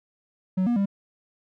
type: tone with pitch steps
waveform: triangle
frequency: 186.4 / 239.4 / 198.5 Hz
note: F#3 / A#3 / G3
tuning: +13 / +46 / +22 cents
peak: -18 dBFS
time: 0.57-0.858 s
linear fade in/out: 10 ms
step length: 96 ms
effects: none